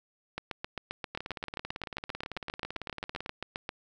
two click trains, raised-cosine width 0.3 ms, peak -21 / -18 dBFS, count 39 / 26, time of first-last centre 1.15-3.261 / 0.38-3.691 s, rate 18 / 7.55 Hz, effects none

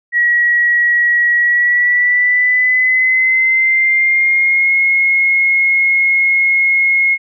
sine tone with pitch glide, 1914 to 2161 Hz, A#6 to C#7, +45 to -45 cents, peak -9 dBFS, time 0.12-7.18 s, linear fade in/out 50 ms, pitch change +210 cents, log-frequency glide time 1.37-4.73 s, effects none

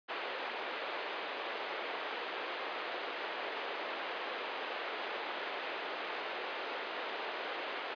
pink band-pass noise, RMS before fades -40 dBFS, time 0.08-7.95 s, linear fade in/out 20 ms, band 400 to 3400 Hz, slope 24 dB/octave, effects resampled to 11025 Hz

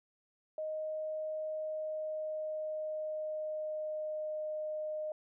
sine tone with pitch glide, 622.3 to 615.2 Hz, D#5 to D#5, 0 to -20 cents, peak -35 dBFS, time 0.58-5.12 s, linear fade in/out 2 ms, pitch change -20 cents, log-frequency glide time 1.52-4.41 s, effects none

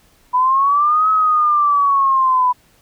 sine linear two-way sweep, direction up then down, 987.8 to 1286 to 987.8 Hz, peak -11 dBFS, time 0.33-2.53 s, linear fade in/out 20 ms, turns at 1.1 s, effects pink hiss -54 dBFS RMS until 2.81 s

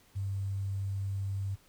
sine tone with quantisation, 98 Hz, G2, in tune, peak -31 dBFS, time 0.15-1.56 s, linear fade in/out 20 ms, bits 10, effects pink hiss -63 dBFS RMS until 1.68 s

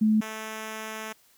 sine / 5% pulse tone pair in turn, 216.1 / 218.7 Hz, A3 / A3, -31 / -10 cents, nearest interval unison, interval 21 cents, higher second, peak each -18 / -23 dBFS, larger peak first, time 0.01-0.21 / 0.21-1.13 s, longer second, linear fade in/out 10 ms, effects white hiss -61 dBFS RMS until 1.37 s

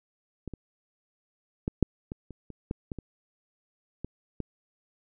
clicks, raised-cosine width 3 ms, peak -23 / -25 / -15 / -7 / -22 / -29 / -29 / -17 / -21 / -24 / -21 / -19 dBFS, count 12, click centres 0.477 / 0.537 / 1.679 / 1.827 / 2.119 / 2.307 / 2.503 / 2.711 / 2.918 / 2.987 / 4.046 / 4.403 s, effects none

